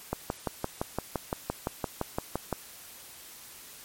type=click train; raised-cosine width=1 ms; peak=-14 dBFS; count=15; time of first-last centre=0.13-2.527 s; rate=5.84 Hz; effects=white hiss -48 dBFS RMS until 3.84 s + MP3 64 kbps